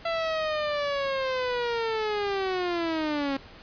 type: linear sweep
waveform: sawtooth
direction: down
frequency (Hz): 672 to 269.5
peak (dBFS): -22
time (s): 0.05-3.37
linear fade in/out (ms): 5
effects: pink hiss -48 dBFS RMS until 3.62 s + resampled to 11025 Hz